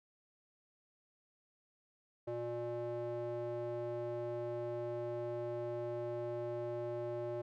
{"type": "tone with band-pass filter", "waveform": "square", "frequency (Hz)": 119.4, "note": "A#2", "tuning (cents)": 42, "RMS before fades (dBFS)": -40, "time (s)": [2.27, 7.42], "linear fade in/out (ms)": 10, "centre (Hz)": 490, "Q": 7.3, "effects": []}